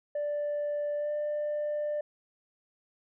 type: tone with pitch glide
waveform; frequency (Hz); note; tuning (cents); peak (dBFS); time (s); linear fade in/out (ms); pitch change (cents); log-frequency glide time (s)
sine; 587 to 594.9; D5 to D5; -1 to +22; -27; 0.15-2.01; 5; +23; 0.97-1.11
effects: tanh soft clip ceiling -27 dBFS